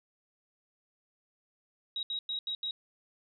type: tone bursts at uneven times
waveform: sine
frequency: 3819 Hz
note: A#7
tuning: 41 cents sharp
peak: -32 dBFS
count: 5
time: 1.96-2.03 / 2.1-2.19 / 2.29-2.39 / 2.47-2.55 / 2.63-2.71 s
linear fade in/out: 2 ms
effects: none